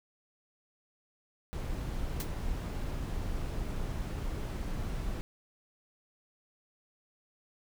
brown noise, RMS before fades -35 dBFS, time 1.53-5.21 s, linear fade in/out 0 ms
white noise with exponential decay, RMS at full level -34 dBFS, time 2.2-2.29 s, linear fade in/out 2 ms, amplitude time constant 19 ms
effects none

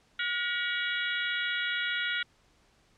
harmonic tone with a mistuned harmonic, 479 Hz, A#4, 47 cents sharp, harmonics 3 / 4 / 5 / 6 / 7 / 8, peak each -32 / -35 / -37 / -39 / -36 / -41 dBFS, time 0.19-2.23 s, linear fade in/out 5 ms, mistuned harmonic 5, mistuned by -100 cents, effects pink hiss -65 dBFS RMS until 2.97 s + low-pass 7000 Hz 12 dB/octave

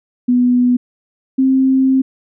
sine tone pair in turn, 246.9 / 264.2 Hz, B3 / C4, 0 / +17 cents, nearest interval minor second, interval 117 cents, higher second, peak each -9 dBFS, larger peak neither, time 0.28-0.77 / 1.38-2.02 s, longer second, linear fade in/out 10 ms, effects none

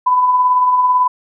sine tone with tremolo, 1000 Hz, B5, 21 cents sharp, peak -8 dBFS, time 0.06-1.08 s, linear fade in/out 10 ms, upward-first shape sine, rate 18 Hz, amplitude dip 35%, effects none

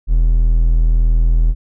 triangle tone, 40.82 Hz, E1, 16 cents flat, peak -7 dBFS, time 0.07-1.55 s, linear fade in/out 50 ms, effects none

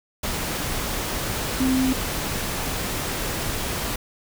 sine tone in noise, 260.4 Hz, C4, 8 cents flat, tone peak -18 dBFS, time 1.6-1.93 s, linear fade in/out 5 ms, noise pink, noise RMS -27 dBFS, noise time 0.23-3.96 s, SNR +6 dB, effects none

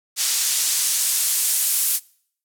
white noise with band-pass filter sweep, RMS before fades -21 dBFS, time 0.16-2 s, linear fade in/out 50 ms, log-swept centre 6000 to 11000 Hz, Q 0.88, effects noise-tail reverb RT60 0.6 s tail -24 dB re dry

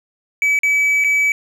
triangle tone with dropouts, 2290 Hz, D7, 44 cents flat, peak -11 dBFS, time 0.42-1.32 s, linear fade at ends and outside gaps 1 ms, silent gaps 0.59-0.633 / 1.04-1.045 s, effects none

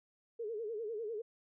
sine tone with vibrato, 440 Hz, A4, in tune, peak -37 dBFS, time 0.39-1.22 s, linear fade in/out 10 ms, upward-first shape sine, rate 10 Hz, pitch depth 120 cents each way, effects none

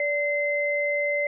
sine tone pair together, 580 / 2065 Hz, D5 / C7, -22 / -23 cents, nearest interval octave + minor seventh, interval 2199 cents, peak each -25 dBFS, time 0-1.27 s, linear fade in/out 2 ms, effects none

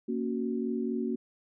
sine chord, F# major, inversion first, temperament equal, 233.1 / 277.2 / 370 Hz, A#3 / C#4 / F#4, 0 / 0 / 0 cents, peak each -31 / -35 / -34 dBFS, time 0.08-1.16 s, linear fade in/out 10 ms, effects none

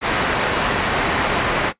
white low-pass noise, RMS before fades -20 dBFS, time 0.01-1.73 s, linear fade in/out 50 ms, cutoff 1800 Hz, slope 12 dB/octave, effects noise-tail reverb RT60 0.1 s tail -18 dB re dry + resampled to 8000 Hz

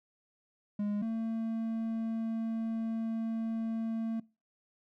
triangle tone pair in turn, 206.5 / 225.3 Hz, G#3 / A3, -10 / +41 cents, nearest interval major second, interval 151 cents, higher second, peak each -28 / -29 dBFS, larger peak first, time 0.79-1.02 / 1.02-4.2 s, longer second, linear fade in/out 5 ms, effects noise-tail reverb RT60 0.3 s tail -23 dB re dry

